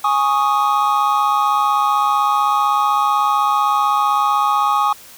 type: chord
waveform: triangle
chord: Ab suspended fourth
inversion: none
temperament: equal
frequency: 830.6 / 1108.7 / 1244.5 Hz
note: Ab5 / Db6 / Eb6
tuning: 0 / 0 / 0 cents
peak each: -16 dBFS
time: 0.04-4.93 s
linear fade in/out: 5 ms
effects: white hiss -41 dBFS RMS until 5.17 s